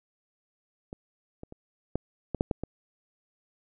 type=clicks; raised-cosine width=2 ms; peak=-25 / -27 / -30 / -14 / -16 / -10 / -13 / -19 dBFS; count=8; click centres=0.929 / 1.434 / 1.524 / 1.956 / 2.347 / 2.409 / 2.512 / 2.636 s; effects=none